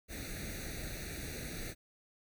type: noise with comb filter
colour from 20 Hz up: pink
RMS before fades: -42 dBFS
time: 0.08-1.75 s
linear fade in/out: 50 ms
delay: 0.48 ms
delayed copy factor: +1
effects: none